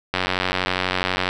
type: click train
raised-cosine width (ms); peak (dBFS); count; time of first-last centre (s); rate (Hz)
0.3; -4; 107; 0.14-1.29; 92.2
effects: none